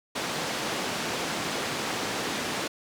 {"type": "band-pass noise", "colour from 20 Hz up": "pink", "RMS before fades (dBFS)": -31, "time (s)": [0.15, 2.68], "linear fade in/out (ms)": 10, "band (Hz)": [220, 6600], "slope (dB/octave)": 12, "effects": []}